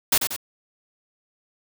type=noise with echo; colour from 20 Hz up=white; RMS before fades=-18 dBFS; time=0.12-0.18 s; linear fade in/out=5 ms; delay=92 ms; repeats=2; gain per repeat=-6 dB; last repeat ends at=0.364 s; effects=none